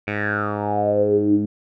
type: tone with low-pass filter sweep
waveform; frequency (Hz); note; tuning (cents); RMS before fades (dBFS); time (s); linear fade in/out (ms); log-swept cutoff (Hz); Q
10% pulse; 103.9; G#2; +1; -20; 0.07-1.46; 10; 2300 to 250; 9.9
effects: none